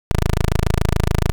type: tone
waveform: 10% pulse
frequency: 27.01 Hz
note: A0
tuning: 31 cents flat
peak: -7 dBFS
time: 0.11-1.32 s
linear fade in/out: 0 ms
effects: none